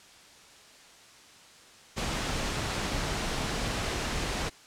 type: noise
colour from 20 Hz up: pink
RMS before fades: -31 dBFS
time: 1.96-4.5 s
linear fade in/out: 20 ms
effects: white hiss -53 dBFS RMS until 4.66 s + low-pass 7000 Hz 12 dB/octave